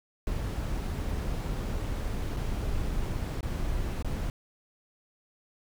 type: noise with dropouts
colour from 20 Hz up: brown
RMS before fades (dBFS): -31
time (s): 0.27-4.3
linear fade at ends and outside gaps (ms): 1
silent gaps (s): 2.365-2.369 / 3.408-3.429 / 4.025-4.046
effects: none